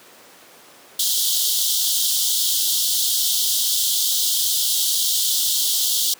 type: high-pass noise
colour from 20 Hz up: pink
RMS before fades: -20 dBFS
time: 0.99-6.14 s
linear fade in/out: 5 ms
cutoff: 3100 Hz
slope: 96 dB/octave
effects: pink hiss -46 dBFS RMS until 6.19 s + high-pass 300 Hz 12 dB/octave